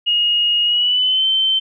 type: tone with pitch glide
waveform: sine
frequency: 2870 to 3094 Hz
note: F7 to G7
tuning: +47 to -23 cents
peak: -13 dBFS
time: 0.06-1.6 s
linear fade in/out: 20 ms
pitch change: +130 cents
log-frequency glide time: 0.64-1.26 s
effects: none